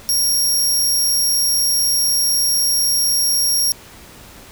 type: tone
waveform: 20% pulse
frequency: 5588 Hz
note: F8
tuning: in tune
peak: -9 dBFS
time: 0.09-3.72 s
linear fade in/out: 0 ms
effects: pink hiss -41 dBFS RMS until 4.51 s